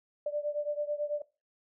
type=beating tone pair; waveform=sine; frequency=587.3 / 596.4 Hz; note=D5 / D5; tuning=0 / +27 cents; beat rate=9.1 Hz; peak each=-32 / -35 dBFS; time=0.26-1.22 s; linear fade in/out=5 ms; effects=noise-tail reverb RT60 0.3 s tail -20 dB re dry